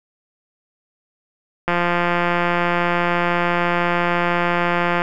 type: click train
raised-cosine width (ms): 0.5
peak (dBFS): -4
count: 582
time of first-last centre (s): 1.68-5.019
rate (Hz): 174
effects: none